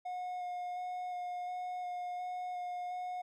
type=tone with vibrato; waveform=triangle; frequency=721 Hz; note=F#5; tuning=45 cents flat; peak=-35 dBFS; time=0.05-3.22 s; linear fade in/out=10 ms; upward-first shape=square; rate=1.4 Hz; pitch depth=10 cents each way; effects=none